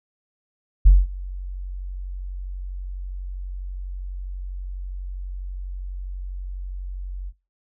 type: tone with ADSR envelope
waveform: sine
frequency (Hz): 46.11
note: F#1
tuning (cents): -5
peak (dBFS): -4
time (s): 0.85-7.33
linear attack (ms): 16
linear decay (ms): 200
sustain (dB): -24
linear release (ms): 52
effects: noise-tail reverb RT60 0.3 s tail -24 dB re dry + tanh soft clip ceiling -4 dBFS